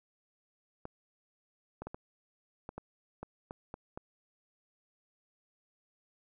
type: clicks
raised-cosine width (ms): 1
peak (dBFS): -27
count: 10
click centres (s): 0.854 / 1.82 / 1.87 / 1.945 / 2.691 / 2.78 / 3.23 / 3.509 / 3.741 / 3.975
effects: none